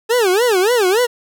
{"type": "tone with vibrato", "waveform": "40% pulse", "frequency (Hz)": 424.4, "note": "G#4", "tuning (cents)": 38, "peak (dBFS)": -11, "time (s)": [0.09, 1.07], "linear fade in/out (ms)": 20, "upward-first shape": "sine", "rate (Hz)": 3.5, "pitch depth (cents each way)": 280, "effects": []}